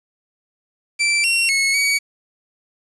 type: tone with pitch steps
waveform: sawtooth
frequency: 2337 / 2735 / 2188 / 2258 Hz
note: D7 / F7 / C#7 / C#7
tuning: -9 / -37 / -23 / +31 cents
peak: -12 dBFS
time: 0.99-1.99 s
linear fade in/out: 20 ms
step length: 250 ms
effects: resampled to 24000 Hz + 7-bit